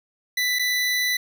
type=tone with dropouts; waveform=25% pulse; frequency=1987 Hz; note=B6; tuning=10 cents sharp; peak=-17 dBFS; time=0.37-1.17 s; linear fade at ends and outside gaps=5 ms; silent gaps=0.588-0.593 s; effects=none